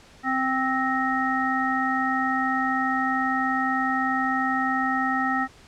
harmonic tone with a mistuned harmonic, 261.6 Hz, C4, in tune, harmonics 1 / 3 / 5 / 7, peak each -27 / -27 / -27 / -27 dBFS, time 0.23-5.48 s, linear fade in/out 50 ms, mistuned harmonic 7, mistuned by +33 cents, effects pink hiss -51 dBFS RMS until 5.67 s + low-pass 7000 Hz 12 dB/octave

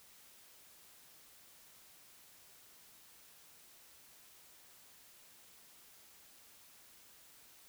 silence, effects white hiss -61 dBFS RMS until 7.68 s

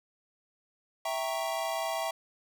square chord, E diminished seventh, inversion none, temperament equal, 659.3 / 784 / 932.3 / 1108.7 Hz, E5 / G5 / Bb5 / Db6, 0 / 0 / 0 / 0 cents, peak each -34 / -37 / -39 / -40 dBFS, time 1.05-2.11 s, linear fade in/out 5 ms, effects none

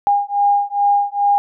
sine beating tone pair, 810 / 812.4 Hz, G#5 / G#5, -43 / -38 cents, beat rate 2.4 Hz, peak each -16 dBFS, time 0.07-1.38 s, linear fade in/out 0 ms, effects none

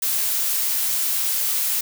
blue noise, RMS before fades -22 dBFS, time 0.02-1.81 s, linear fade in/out 5 ms, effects none

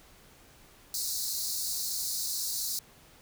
pink high-pass noise, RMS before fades -33 dBFS, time 0.94-2.79 s, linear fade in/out 2 ms, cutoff 4000 Hz, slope 96 dB/octave, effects pink hiss -57 dBFS RMS until 3.21 s

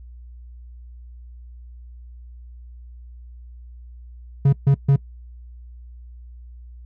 triangle tone bursts, 138.59 Hz, C#3, in tune, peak -9 dBFS, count 3, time 4.45-4.961 s, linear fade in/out 5 ms, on 77 ms, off 140 ms, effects noise-tail reverb RT60 0.1 s tail -23 dB re dry + added 60 Hz sine -38 dBFS peak until 6.85 s

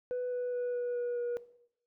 sine tone with pitch steps, 496.4 / 493.3 / 490.1 / 487 / 483.9 / 480.9 Hz, B4 / B4 / B4 / B4 / B4 / B4, +9 / -2 / -13 / -24 / -35 / -46 cents, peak -29 dBFS, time 0.11-1.37 s, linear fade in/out 0 ms, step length 210 ms, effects noise-tail reverb RT60 0.7 s tail -18 dB re dry + tanh soft clip ceiling -30 dBFS

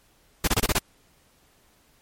pink noise bursts, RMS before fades -21 dBFS, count 6, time 0.44-0.786 s, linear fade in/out 5 ms, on 36 ms, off 26 ms, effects pink hiss -61 dBFS RMS until 2.01 s + MP3 64 kbps

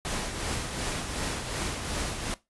pink noise with tremolo, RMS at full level -30 dBFS, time 0.05-2.34 s, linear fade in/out 0 ms, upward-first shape triangle, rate 2.7 Hz, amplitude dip 50%, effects noise-tail reverb RT60 0.2 s tail -18 dB re dry + resampled to 24000 Hz

